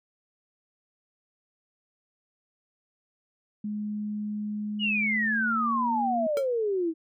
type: tone with pitch glide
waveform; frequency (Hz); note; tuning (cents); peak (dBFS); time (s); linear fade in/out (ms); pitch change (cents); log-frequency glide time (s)
sine; 209.8 to 236.9; G#3 to A#3; +18 to +28; -29; 3.64-6.27; 5; +210; 4.98-5.92
type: exponential sweep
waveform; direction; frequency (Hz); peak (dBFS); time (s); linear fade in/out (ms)
sine; down; 2960 to 314; -24; 4.79-6.94; 50
type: tone with exponential decay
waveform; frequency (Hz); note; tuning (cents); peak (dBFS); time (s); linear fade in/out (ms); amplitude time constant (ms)
square; 457.1; A#4; -34; -26; 6.37-6.47; 1; 21
effects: none